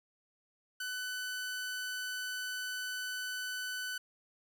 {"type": "tone", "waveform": "sawtooth", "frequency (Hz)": 1500, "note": "F#6", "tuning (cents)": 23, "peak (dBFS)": -33, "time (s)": [0.8, 3.98], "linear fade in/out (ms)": 5, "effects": []}